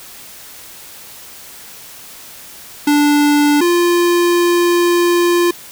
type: tone pair in turn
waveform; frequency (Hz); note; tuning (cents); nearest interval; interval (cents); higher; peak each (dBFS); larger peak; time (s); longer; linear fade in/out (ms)
square; 292.6 / 348; D4 / F4; -6 / -6; minor third; 300; second; -10 / -11; first; 2.87-3.61 / 3.61-5.51; second; 5
effects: white hiss -36 dBFS RMS until 5.71 s